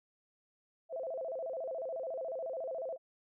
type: tone with vibrato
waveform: sine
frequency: 587.3 Hz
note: D5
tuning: in tune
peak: -36 dBFS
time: 0.89-2.98 s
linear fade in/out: 50 ms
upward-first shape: square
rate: 14 Hz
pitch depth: 200 cents each way
effects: none